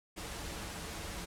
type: noise with comb filter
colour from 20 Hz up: pink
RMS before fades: -42 dBFS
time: 0.16-1.26 s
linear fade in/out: 20 ms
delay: 7.8 ms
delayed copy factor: -0.5
effects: low-pass 11000 Hz 12 dB/octave